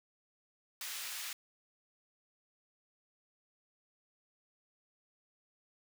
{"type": "high-pass noise", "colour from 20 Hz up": "pink", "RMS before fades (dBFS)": -42, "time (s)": [0.81, 1.33], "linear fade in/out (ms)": 2, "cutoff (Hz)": 2000, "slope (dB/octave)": 12, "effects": []}